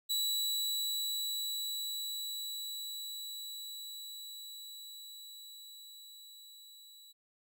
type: tone with level ramp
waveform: sawtooth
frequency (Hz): 3931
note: B7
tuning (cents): -9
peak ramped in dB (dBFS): -27 to -51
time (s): 0.09-7.13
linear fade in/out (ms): 20
effects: none